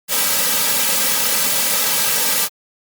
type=noise with comb filter; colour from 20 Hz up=white; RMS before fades=-17 dBFS; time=0.08-2.49 s; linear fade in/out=50 ms; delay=2.8 ms; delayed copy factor=-1; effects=high-pass 200 Hz 12 dB/octave + Opus 48 kbps